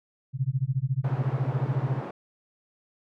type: tone with tremolo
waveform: sine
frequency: 132 Hz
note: C3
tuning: 16 cents sharp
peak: -20 dBFS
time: 0.33-2.02 s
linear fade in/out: 50 ms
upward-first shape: sine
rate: 14 Hz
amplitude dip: 100%
type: band-pass noise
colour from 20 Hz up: pink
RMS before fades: -37 dBFS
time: 1.04-2.11 s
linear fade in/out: 5 ms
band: 230 to 920 Hz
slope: 12 dB/octave
effects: none